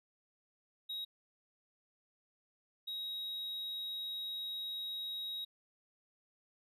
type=tone bursts at uneven times; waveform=triangle; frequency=3803 Hz; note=A#7; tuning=34 cents sharp; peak=-37 dBFS; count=2; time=0.89-1.05 / 2.87-5.45 s; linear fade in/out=10 ms; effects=none